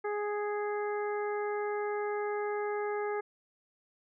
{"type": "harmonic tone", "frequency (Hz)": 415.3, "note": "G#4", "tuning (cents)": 0, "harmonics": [1, 2, 3, 4, 5], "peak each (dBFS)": [-32, -38, -42, -44, -46], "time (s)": [0.04, 3.21], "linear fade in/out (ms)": 10, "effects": []}